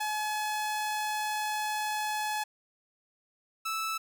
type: tone pair in turn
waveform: sawtooth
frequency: 851 / 1313.3 Hz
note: G#5 / E6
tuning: +42 / -7 cents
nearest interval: minor sixth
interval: 751 cents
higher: second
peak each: -26 / -27 dBFS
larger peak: first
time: 0-2.44 / 3.65-3.98 s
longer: first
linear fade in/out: 10 ms
effects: none